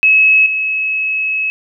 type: tone with level steps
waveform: sine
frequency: 2576 Hz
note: E7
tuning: 41 cents flat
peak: -6 / -14 dBFS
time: 0.03-1.5 s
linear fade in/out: 0 ms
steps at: 0.46 s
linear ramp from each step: 2 ms
effects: none